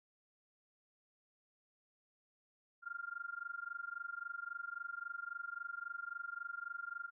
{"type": "tone with amplitude modulation", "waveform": "sine", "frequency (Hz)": 1396.9, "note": "F6", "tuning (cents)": 0, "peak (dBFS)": -38, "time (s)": [2.82, 7.11], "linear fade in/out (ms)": 50, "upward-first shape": "sine", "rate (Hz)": 23.7, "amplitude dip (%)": 95, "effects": []}